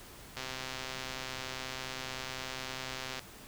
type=click train; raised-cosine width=0.2 ms; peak=-21 dBFS; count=368; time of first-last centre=0.37-3.193 s; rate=130 Hz; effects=pink hiss -51 dBFS RMS until 3.47 s